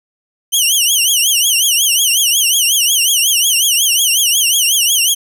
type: tone with vibrato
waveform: 15% pulse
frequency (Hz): 3019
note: F#7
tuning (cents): +34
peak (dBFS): -3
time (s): 0.52-5.15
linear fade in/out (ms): 20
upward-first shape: triangle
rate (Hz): 5.5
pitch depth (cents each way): 200
effects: none